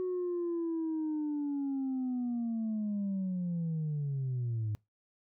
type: linear sweep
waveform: sine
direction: down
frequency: 370 to 103.8 Hz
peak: -29 dBFS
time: 0-4.75 s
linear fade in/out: 0 ms
effects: noise-tail reverb RT60 0.2 s tail -26 dB re dry + tanh soft clip ceiling -29 dBFS

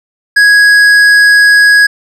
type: tone with tanh clipping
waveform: triangle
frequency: 1661.2 Hz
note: G#6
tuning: in tune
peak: -4 dBFS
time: 0.36-1.87 s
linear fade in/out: 10 ms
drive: 14 dB
effects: none

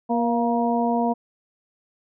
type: harmonic tone with a mistuned harmonic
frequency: 236.9 Hz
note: A#3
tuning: 28 cents sharp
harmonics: 1 / 2 / 3 / 4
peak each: -22 / -27 / -24 / -27 dBFS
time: 0.09-1.14 s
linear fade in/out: 20 ms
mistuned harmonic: 3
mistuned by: -32 cents
effects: none

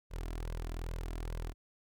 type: tone with flanger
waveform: sawtooth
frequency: 41.2 Hz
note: E1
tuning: in tune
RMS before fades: -39 dBFS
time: 0.1-1.54 s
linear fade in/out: 50 ms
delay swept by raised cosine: 1.9 to 3 ms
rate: 2.4 Hz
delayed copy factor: +0.55
effects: none

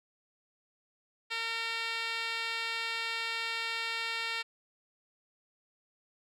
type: tone with band-pass filter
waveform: 15% pulse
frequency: 456.8 Hz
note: A#4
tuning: 35 cents flat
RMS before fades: -35 dBFS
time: 1.3-4.43 s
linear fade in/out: 20 ms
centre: 3000 Hz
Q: 9.4
effects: none

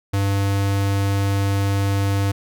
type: tone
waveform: square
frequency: 99.1 Hz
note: G2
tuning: 19 cents sharp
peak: -18 dBFS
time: 0.13-2.32 s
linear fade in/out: 10 ms
effects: none

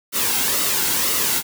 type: noise with flanger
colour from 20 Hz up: white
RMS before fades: -20 dBFS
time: 0.12-1.43 s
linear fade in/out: 50 ms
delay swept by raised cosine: 1.2 to 1.7 ms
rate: 2 Hz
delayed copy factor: -0.5
effects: none

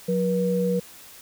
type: tone pair together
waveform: sine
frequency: 181.1 / 481.7 Hz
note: F#3 / B4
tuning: -37 / -43 cents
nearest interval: octave + perfect fourth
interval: 1694 cents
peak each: -23 dBFS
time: 0.08-0.8 s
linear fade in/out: 10 ms
effects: white hiss -46 dBFS RMS until 1.21 s

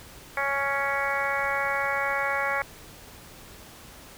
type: harmonic tone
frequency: 278 Hz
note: C#4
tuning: 5 cents sharp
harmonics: 2 / 3 / 4 / 5 / 6 / 7 / 8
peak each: -32 / -32 / -32 / -32 / -32 / -32 / -32 dBFS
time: 0.37-2.62 s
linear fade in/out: 2 ms
effects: pink hiss -47 dBFS RMS until 4.17 s

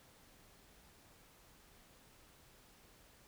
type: silence
effects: pink hiss -64 dBFS RMS until 3.27 s

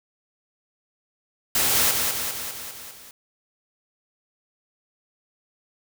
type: noise with echo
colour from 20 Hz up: white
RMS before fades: -21 dBFS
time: 1.55-1.91 s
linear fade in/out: 2 ms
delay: 200 ms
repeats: 6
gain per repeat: -4 dB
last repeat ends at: 3.11 s
effects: none

